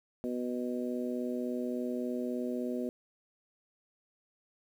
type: harmonic tone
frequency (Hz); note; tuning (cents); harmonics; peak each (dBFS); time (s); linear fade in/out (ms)
123.47; B2; 0; 2 / 3 / 4 / 5; -34 / -38 / -40 / -42; 0.24-2.89; 0
effects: 10-bit